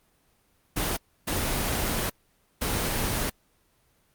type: noise bursts at uneven times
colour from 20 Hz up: pink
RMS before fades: -27 dBFS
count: 3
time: 0.76-0.97 / 1.27-2.1 / 2.61-3.3 s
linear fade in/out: 10 ms
effects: pink hiss -66 dBFS RMS until 4.14 s + Opus 24 kbps